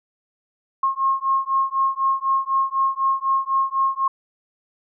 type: beating tone pair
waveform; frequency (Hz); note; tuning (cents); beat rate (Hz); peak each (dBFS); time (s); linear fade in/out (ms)
sine; 1075 / 1079; C6 / C#6; +47 / -47; 4; -21; 0.83-4.08; 5
effects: none